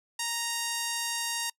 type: tone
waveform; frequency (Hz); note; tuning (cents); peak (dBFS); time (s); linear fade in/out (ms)
5% pulse; 932.3; A#5; 0; -17; 0.19-1.5; 5
effects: noise-tail reverb RT60 0.1 s tail -25 dB re dry + low-pass 12000 Hz 12 dB/octave